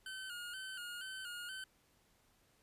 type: tone with vibrato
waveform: 25% pulse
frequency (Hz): 1480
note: F#6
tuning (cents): 0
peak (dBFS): -40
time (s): 0.06-1.64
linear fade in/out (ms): 2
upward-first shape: square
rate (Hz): 2.1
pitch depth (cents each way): 60
effects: pink hiss -72 dBFS RMS until 2.62 s + resampled to 32000 Hz